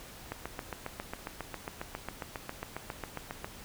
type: click train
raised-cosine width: 0.5 ms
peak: -21 dBFS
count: 24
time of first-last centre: 0.32-3.445 s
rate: 7.36 Hz
effects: pink hiss -49 dBFS RMS until 3.64 s